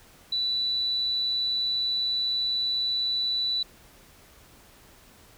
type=tone; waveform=sine; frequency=3964 Hz; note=B7; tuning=6 cents sharp; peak=-24 dBFS; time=0.32-3.63 s; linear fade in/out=5 ms; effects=pink hiss -54 dBFS RMS until 5.37 s